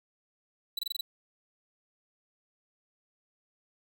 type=tone bursts; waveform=45% pulse; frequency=3951 Hz; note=B7; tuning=in tune; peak=-30 dBFS; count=6; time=0.77-1.01 s; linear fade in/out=5 ms; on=20 ms; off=24 ms; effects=none